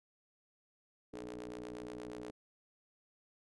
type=ring-modulated tone; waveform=sawtooth; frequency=60.3 Hz; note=B1; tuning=41 cents flat; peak=-37 dBFS; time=1.13-2.31 s; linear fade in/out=10 ms; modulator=366 Hz; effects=resampled to 24000 Hz